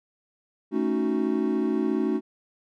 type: chord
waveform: triangle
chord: D# half-diminished seventh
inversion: second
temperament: equal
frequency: 220 / 277.2 / 311.1 / 370 Hz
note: A3 / C#4 / D#4 / F#4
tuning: 0 / 0 / 0 / 0 cents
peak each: -26 dBFS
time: 0.71-2.21 s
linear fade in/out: 50 ms
effects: none